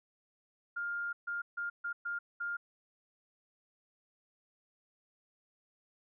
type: tone bursts at uneven times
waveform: sine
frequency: 1406 Hz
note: F6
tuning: 11 cents sharp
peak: -34 dBFS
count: 6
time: 0.76-1.13 / 1.27-1.42 / 1.57-1.7 / 1.84-1.93 / 2.05-2.19 / 2.4-2.57 s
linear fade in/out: 10 ms
effects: none